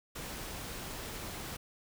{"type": "noise", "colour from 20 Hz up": "pink", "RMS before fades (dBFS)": -42, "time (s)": [0.15, 1.57], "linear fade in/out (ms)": 10, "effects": []}